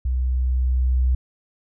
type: tone with level ramp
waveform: sine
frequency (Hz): 63.3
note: B1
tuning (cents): +43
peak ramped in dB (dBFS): -19 to -15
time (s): 0.05-1.15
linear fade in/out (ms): 5
effects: none